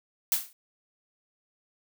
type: noise with exponential decay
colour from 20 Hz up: blue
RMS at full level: -21 dBFS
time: 0.32-0.53 s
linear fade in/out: 1 ms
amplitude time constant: 45 ms
effects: none